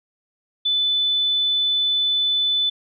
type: tone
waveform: sine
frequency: 3500 Hz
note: A7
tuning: 10 cents flat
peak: -17 dBFS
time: 0.65-2.7 s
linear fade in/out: 10 ms
effects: none